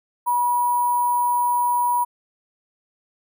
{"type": "tone with sample-and-hold", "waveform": "sine", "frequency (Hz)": 970, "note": "B5", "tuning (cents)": -31, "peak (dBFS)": -17, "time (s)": [0.26, 2.05], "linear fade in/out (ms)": 20, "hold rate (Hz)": 11025, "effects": []}